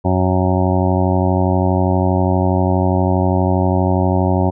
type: harmonic tone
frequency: 92.4 Hz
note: F#2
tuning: 2 cents flat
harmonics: 1 / 2 / 3 / 4 / 6 / 7 / 8 / 9 / 10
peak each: -16 / -19 / -21 / -22 / -24 / -24 / -25 / -26 / -26 dBFS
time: 0.04-4.51 s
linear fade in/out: 20 ms
effects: none